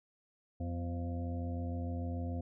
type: harmonic tone with a mistuned harmonic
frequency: 86.7 Hz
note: F2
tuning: 12 cents flat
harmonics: 1 / 2 / 3 / 4 / 6 / 7 / 8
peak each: -36 / -48 / -41 / -54 / -48 / -58 / -49 dBFS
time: 0.6-2.41 s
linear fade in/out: 5 ms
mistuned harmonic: 3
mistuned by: -50 cents
effects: none